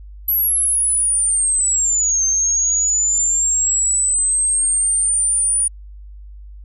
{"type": "linear two-way sweep", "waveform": "sine", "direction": "down then up", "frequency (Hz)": [11840, 6280, 9540], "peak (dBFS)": -14, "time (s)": [0.28, 5.68], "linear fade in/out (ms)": 5, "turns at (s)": 2.24, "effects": ["added 50 Hz sine -34 dBFS peak until 6.64 s"]}